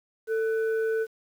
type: tone pair together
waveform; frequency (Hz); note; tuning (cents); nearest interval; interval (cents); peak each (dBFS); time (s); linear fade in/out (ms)
sine; 445.4 / 1496.5; A4 / F#6; +21 / +19; octave + major sixth; 2098; -23 / -34; 0.27-1.07; 50
effects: tanh soft clip ceiling -18 dBFS + 9-bit